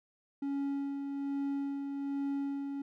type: tone with tremolo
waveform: triangle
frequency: 279.1 Hz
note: C#4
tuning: 12 cents sharp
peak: -29 dBFS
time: 0.42-2.82 s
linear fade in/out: 5 ms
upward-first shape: sine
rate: 1.2 Hz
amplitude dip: 40%
effects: none